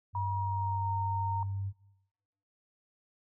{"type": "tone", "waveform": "sine", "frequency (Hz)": 98, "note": "G2", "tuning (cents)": 0, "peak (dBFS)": -32, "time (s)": [0.13, 1.73], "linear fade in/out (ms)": 50}
{"type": "tone with pitch glide", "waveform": "sine", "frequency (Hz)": [957, 923.3], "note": ["A#5", "A#5"], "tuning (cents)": [45, -17], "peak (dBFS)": -32, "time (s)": [0.15, 1.43], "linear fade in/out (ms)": 2, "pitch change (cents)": -62, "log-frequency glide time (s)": [0.28, 0.92]}
{"effects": ["noise-tail reverb RT60 0.9 s tail -22 dB re dry"]}